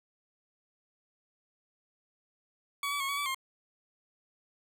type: tone with pitch steps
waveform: 20% pulse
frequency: 1132 / 1146 / 1093 / 1130 / 1151 / 1064 Hz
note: C#6 / D6 / C#6 / C#6 / D6 / C6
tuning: +36 / -43 / -25 / +33 / -35 / +29 cents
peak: -26 dBFS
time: 2.83-3.346 s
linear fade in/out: 2 ms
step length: 86 ms
effects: none